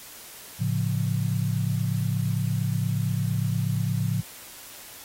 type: chord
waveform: sine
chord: A augmented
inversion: none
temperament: equal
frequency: 110 / 138.59 / 174.61 Hz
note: A2 / C#3 / E#3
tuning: 0 / 0 / 0 cents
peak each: -26 / -27 / -29 dBFS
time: 0.59-4.22 s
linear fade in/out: 20 ms
effects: white hiss -44 dBFS RMS until 5.04 s + AAC 48 kbps